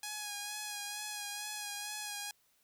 5% pulse tone with vibrato, 830.6 Hz, G#5, in tune, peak -27 dBFS, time 0.03-2.31 s, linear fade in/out 2 ms, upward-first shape sine, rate 2.2 Hz, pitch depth 28 cents each way, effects white hiss -72 dBFS RMS until 2.63 s

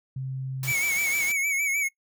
sine tone, 132.1 Hz, C3, 17 cents sharp, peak -29 dBFS, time 0.16-0.72 s, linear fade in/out 5 ms
white noise, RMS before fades -35 dBFS, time 0.63-1.32 s, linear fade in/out 2 ms
square tone with vibrato, 2243 Hz, C#7, 20 cents sharp, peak -24 dBFS, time 0.67-1.89 s, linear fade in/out 20 ms, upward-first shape sine, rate 6.5 Hz, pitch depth 63 cents each way
effects noise-tail reverb RT60 0.1 s tail -21 dB re dry

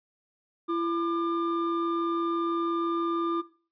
triangle tone pair together, 336.5 / 1199 Hz, E4 / D6, +36 / +36 cents, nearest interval octave + minor seventh, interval 2200 cents, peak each -25 / -29 dBFS, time 0.68-3.42 s, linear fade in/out 20 ms, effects noise-tail reverb RT60 0.4 s tail -17 dB re dry + resampled to 11025 Hz

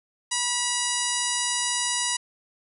harmonic tone with a mistuned harmonic, 974 Hz, B5, 24 cents flat, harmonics 1 / 2 / 3 / 4 / 5 / 6 / 7 / 8 / 9 / 10, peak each -33 / -33 / -33 / -33 / -33 / -33 / -33 / -33 / -33 / -33 dBFS, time 0.31-2.17 s, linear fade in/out 10 ms, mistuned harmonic 3, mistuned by -27 cents, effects none

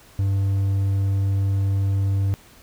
triangle tone, 98 Hz, G2, in tune, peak -16 dBFS, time 0.19-2.34 s, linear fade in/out 0 ms, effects pink hiss -50 dBFS RMS until 2.62 s

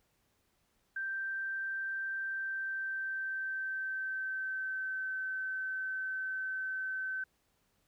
sine tone with pitch glide, 1568 to 1534 Hz, G6 to G6, 0 to -38 cents, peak -34 dBFS, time 0.96-7.24 s, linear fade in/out 5 ms, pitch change -38 cents, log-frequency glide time 2.24-5.17 s, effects pink hiss -75 dBFS RMS until 7.87 s

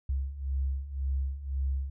sine beating tone pair, 66.4 / 68.3 Hz, C2 / C#2, +26 / -25 cents, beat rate 1.9 Hz, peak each -34 / -30 dBFS, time 0.09-1.9 s, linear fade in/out 5 ms, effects none

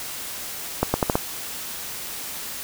accelerating click train, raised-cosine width 1 ms, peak -4 dBFS, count 5, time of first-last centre 0.83-1.155 s, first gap 110 ms, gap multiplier 0.8, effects white hiss -33 dBFS RMS until 2.63 s

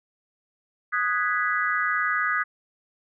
sine chord, G# minor seventh, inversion second, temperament equal, 1244.5 / 1480 / 1661.2 / 1975.5 Hz, D#6 / F#6 / G#6 / B6, 0 / 0 / 0 / 0 cents, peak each -26 / -28 / -27 / -29 dBFS, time 0.92-2.44 s, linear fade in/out 20 ms, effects none

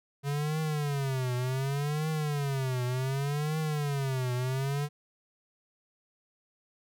square tone with vibrato, 139.6 Hz, C#3, 13 cents sharp, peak -29 dBFS, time 0.23-4.89 s, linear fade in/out 50 ms, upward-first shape triangle, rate 0.67 Hz, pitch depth 220 cents each way, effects none

